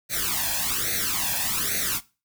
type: noise with flanger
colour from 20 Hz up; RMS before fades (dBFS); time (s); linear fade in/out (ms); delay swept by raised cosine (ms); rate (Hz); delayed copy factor
white; -26; 0.09-2.01; 50; 0.48 to 1.21; 1.2; +0.9
effects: noise-tail reverb RT60 0.3 s tail -19 dB re dry